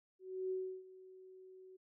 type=tone with ADSR envelope; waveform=sine; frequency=374.3 Hz; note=F#4; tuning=20 cents sharp; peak=-35 dBFS; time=0.19-1.77 s; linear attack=320 ms; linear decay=320 ms; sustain=-19 dB; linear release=14 ms; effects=none